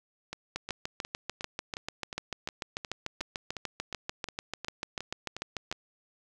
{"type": "two click trains", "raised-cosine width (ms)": 0.2, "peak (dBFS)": [-16, -20], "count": [36, 16], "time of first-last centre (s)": [[0.56, 5.715], [0.33, 5.726]], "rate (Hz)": [6.79, 2.78], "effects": []}